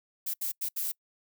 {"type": "noise bursts at uneven times", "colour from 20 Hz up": "violet", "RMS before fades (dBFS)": -32, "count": 4, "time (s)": [[0.26, 0.34], [0.41, 0.52], [0.61, 0.69], [0.76, 0.92]], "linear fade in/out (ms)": 10, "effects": ["noise-tail reverb RT60 0.1 s tail -26 dB re dry"]}